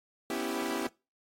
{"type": "chord", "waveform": "sawtooth", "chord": "C# half-diminished seventh", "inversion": "third", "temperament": "equal", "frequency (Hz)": [246.9, 277.2, 329.6, 392], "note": ["B3", "C#4", "E4", "G4"], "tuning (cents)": [0, 0, 0, 0], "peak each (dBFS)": [-34, -34, -32, -33], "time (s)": [0.3, 0.87], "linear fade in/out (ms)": 2, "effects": ["noise-tail reverb RT60 0.3 s tail -24 dB re dry", "AAC 48 kbps"]}